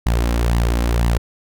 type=tone with flanger; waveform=sawtooth; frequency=58.27 Hz; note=A#1; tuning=in tune; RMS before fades=-17 dBFS; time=0.06-1.18 s; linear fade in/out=5 ms; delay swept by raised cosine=1 to 3.8 ms; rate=2 Hz; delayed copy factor=+0.55; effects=none